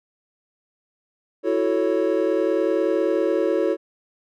triangle chord, F# minor seventh, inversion third, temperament equal, 329.6 / 370 / 440 / 554.4 Hz, E4 / F#4 / A4 / C#5, 0 / 0 / 0 / 0 cents, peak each -22 dBFS, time 1.43-3.77 s, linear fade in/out 50 ms, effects none

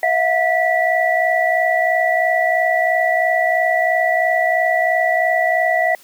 sine tone cluster, 654 / 717 / 1959 Hz, E5 / F5 / B6, -14 / +45 / -15 cents, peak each -18 dBFS, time 0.03-5.95 s, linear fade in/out 2 ms, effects white hiss -47 dBFS RMS until 6.03 s + high-pass 150 Hz 12 dB/octave

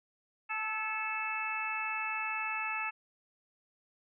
harmonic tone with a mistuned harmonic, 437.9 Hz, A4, 8 cents flat, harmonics 2 / 3 / 4 / 5 / 6, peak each -40 / -39 / -42 / -41 / -36 dBFS, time 0.49-2.91 s, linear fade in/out 20 ms, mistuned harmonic 4, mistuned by -32 cents, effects none

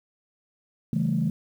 sine chord, A dominant seventh, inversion first, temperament equal, 138.59 / 164.81 / 196 / 220 Hz, C#3 / E3 / G3 / A3, 0 / 0 / 0 / 0 cents, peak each -28 / -25 / -30 / -26 dBFS, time 0.93-1.3 s, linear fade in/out 2 ms, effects tanh soft clip ceiling -14 dBFS + 9-bit

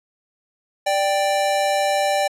square tone pair together, 588 / 784.9 Hz, D5 / G5, +2 / +2 cents, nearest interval perfect fourth, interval 500 cents, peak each -21 dBFS, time 0.86-2.28 s, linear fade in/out 10 ms, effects low-pass 11000 Hz 12 dB/octave

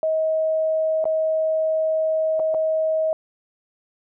sine tone with dropouts, 634 Hz, D#5, 32 cents sharp, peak -18 dBFS, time 0.03-3.13 s, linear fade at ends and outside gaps 1 ms, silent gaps 1.042-1.054 / 2.395-2.399 / 2.542-2.546 s, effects none

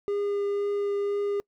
triangle tone with vibrato, 405.4 Hz, G#4, 42 cents flat, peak -23 dBFS, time 0.08-1.4 s, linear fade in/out 0 ms, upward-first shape triangle, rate 2 Hz, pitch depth 9 cents each way, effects noise-tail reverb RT60 0.1 s tail -26 dB re dry

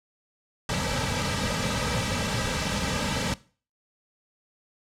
pink noise with comb filter, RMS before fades -27 dBFS, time 0.69-3.34 s, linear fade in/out 2 ms, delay 2.8 ms, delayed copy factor -0.85, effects noise-tail reverb RT60 0.4 s tail -20 dB re dry + low-pass 7000 Hz 12 dB/octave

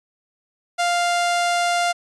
sawtooth tone, 698.5 Hz, F5, in tune, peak -14 dBFS, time 0.78-1.93 s, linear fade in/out 20 ms, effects resampled to 22050 Hz

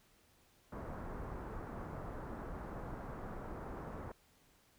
pink low-pass noise, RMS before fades -45 dBFS, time 0.72-4.12 s, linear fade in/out 5 ms, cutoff 1400 Hz, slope 24 dB/octave, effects pink hiss -69 dBFS RMS until 4.78 s

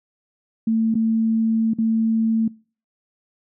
sine tone with dropouts, 223.9 Hz, A3, 30 cents sharp, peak -16 dBFS, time 0.67-2.48 s, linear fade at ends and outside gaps 5 ms, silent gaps 0.943-0.952 / 1.736-1.785 s, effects noise-tail reverb RT60 0.4 s tail -24 dB re dry

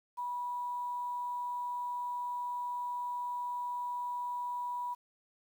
sine tone with quantisation, 976 Hz, B5, 21 cents flat, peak -34 dBFS, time 0.17-4.95 s, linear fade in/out 20 ms, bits 10, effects none

